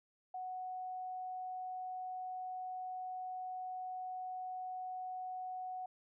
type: tone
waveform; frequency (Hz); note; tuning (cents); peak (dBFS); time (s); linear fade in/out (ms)
sine; 740; F#5; 0; -40; 0.34-5.86; 5
effects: none